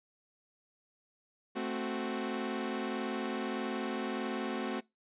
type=chord; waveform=sawtooth; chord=F# diminished; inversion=first; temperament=equal; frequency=220 / 261.6 / 370 Hz; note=A3 / C4 / F#4; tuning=0 / 0 / 0 cents; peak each=-34 dBFS; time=1.55-4.81 s; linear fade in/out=20 ms; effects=noise-tail reverb RT60 0.2 s tail -23 dB re dry + resampled to 8000 Hz